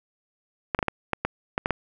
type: clicks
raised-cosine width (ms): 0.5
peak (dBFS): -8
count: 9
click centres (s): 0.748 / 0.79 / 0.828 / 0.883 / 1.133 / 1.25 / 1.579 / 1.659 / 1.707
effects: none